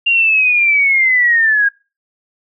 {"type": "linear sweep", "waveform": "sine", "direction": "down", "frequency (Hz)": [2794, 1617], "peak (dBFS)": -9, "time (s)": [0.06, 1.69], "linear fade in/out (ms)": 10, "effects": ["noise-tail reverb RT60 0.3 s tail -23 dB re dry"]}